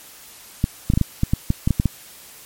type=clicks; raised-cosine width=5 ms; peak=-4 dBFS; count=12; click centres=0.641 / 0.901 / 0.937 / 0.975 / 1.013 / 1.234 / 1.335 / 1.504 / 1.675 / 1.707 / 1.799 / 1.857 s; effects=white hiss -43 dBFS RMS until 2.45 s + MP3 64 kbps